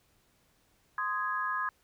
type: chord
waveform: sine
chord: Ab major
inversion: first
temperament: just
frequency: 1038.3 / 1245.9 / 1661.2 Hz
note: C6 / Eb6 / Ab6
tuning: -14 / +2 / 0 cents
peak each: -34 dBFS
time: 0.98-1.69 s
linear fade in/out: 2 ms
effects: pink hiss -69 dBFS RMS until 1.83 s